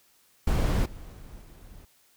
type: noise with level steps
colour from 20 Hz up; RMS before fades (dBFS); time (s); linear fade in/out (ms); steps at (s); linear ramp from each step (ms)
brown; -23 / -43 / -45 / -48; 0.47-1.85; 5; 0.85 / 1.12 / 1.41; 10
effects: white hiss -63 dBFS RMS until 2.16 s